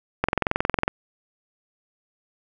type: click train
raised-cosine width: 0.5 ms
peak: -5 dBFS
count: 15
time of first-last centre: 0.24-0.879 s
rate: 21.9 Hz
effects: none